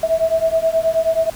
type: beating tone pair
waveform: sine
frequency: 647 / 656.4 Hz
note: E5 / E5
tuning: -32 / -8 cents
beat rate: 9.4 Hz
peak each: -17 dBFS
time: 0.03-1.3 s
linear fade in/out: 5 ms
effects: pink hiss -37 dBFS RMS until 1.35 s